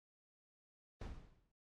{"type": "noise with exponential decay", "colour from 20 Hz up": "brown", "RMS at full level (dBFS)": -42, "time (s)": [1.01, 1.52], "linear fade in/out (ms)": 5, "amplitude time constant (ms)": 110, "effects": ["low-pass 6000 Hz 12 dB/octave", "AAC 64 kbps"]}